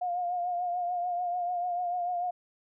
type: tone with vibrato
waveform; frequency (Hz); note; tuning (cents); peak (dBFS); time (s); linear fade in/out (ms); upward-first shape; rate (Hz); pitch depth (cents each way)
sine; 710; F5; +28; -28; 0.01-2.31; 10; triangle; 6.8; 46
effects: none